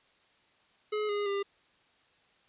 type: tone with pitch steps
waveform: square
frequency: 423.8 / 411.3 / 399.1 Hz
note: G#4 / G#4 / G4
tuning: +35 / -17 / +31 cents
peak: -30 dBFS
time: 0.92-1.43 s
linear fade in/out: 10 ms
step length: 170 ms
effects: white hiss -66 dBFS RMS until 2.48 s + resampled to 8000 Hz